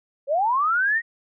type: linear sweep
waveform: sine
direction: up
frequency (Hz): 523.3 to 1903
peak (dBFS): -18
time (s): 0.27-1.02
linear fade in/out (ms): 50
effects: none